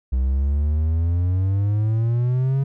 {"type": "exponential sweep", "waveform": "triangle", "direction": "up", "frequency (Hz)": [62.6, 138.59], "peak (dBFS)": -15, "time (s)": [0.12, 2.64], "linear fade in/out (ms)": 10, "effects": []}